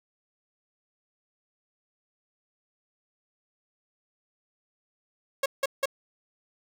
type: tone bursts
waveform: sawtooth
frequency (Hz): 547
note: C#5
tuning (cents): -23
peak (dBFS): -19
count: 3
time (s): 5.43-5.857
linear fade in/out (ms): 5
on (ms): 29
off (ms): 170
effects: none